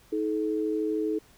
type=tone pair together; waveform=sine; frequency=317.6 / 430.3 Hz; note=D#4 / A4; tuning=+36 / -39 cents; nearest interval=perfect fourth; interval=525 cents; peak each=-28 dBFS; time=0.12-1.19 s; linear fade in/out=10 ms; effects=pink hiss -58 dBFS RMS until 1.37 s